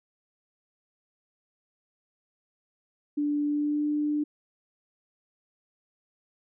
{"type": "tone with pitch glide", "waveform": "sine", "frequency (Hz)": [292.9, 297.2], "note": ["D4", "D4"], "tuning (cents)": [-5, 21], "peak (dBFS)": -24, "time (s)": [3.17, 4.24], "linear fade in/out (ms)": 10, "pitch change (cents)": 26, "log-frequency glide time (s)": [3.45, 3.86], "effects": []}